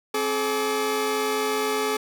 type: tone cluster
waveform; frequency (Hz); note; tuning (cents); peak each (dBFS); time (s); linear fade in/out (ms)
sawtooth; 265.6 / 426.9 / 1161; C4 / G#4 / D6; +26 / +48 / -20; -28 / -20 / -27; 0.14-1.97; 5
effects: none